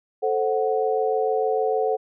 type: chord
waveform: sine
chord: F# diminished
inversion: first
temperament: equal with one note detuned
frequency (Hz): 440 / 526.6 / 740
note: A4 / C5 / F#5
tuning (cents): 0 / +11 / 0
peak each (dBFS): -22 / -26 / -25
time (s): 0.22-1.97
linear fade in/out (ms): 20
effects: none